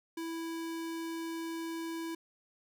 square tone, 329.6 Hz, E4, in tune, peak -37 dBFS, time 0.17-2.15 s, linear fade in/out 5 ms, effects none

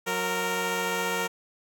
10% pulse tone pair together, 182.5 / 463.6 Hz, F#3 / A#4, -24 / -10 cents, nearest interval octave + major third, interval 1614 cents, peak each -24 / -19 dBFS, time 0.06-1.28 s, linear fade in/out 20 ms, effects none

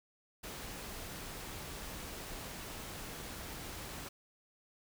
pink noise, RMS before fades -45 dBFS, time 0.43-4.09 s, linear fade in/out 10 ms, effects none

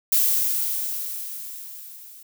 violet noise with level ramp, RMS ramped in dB -18 to -45 dBFS, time 0.12-2.23 s, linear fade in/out 5 ms, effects none

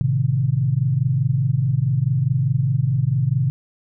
sine chord, A diminished, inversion none, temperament equal, 110 / 130.81 / 155.56 Hz, A2 / C3 / Eb3, 0 / 0 / 0 cents, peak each -23 / -18 / -23 dBFS, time 0.01-3.5 s, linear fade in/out 0 ms, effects none

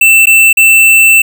square tone with dropouts, 2670 Hz, E7, 22 cents sharp, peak -3 dBFS, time 0.01-1.22 s, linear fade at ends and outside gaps 5 ms, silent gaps 0.257-0.269 / 0.529-0.571 s, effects none

